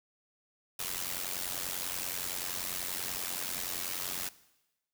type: noise with amplitude modulation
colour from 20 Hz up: white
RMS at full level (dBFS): -33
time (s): 0.79-4.29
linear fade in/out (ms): 5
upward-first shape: sine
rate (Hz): 90.4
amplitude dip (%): 80
effects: noise-tail reverb RT60 1.0 s tail -19 dB re dry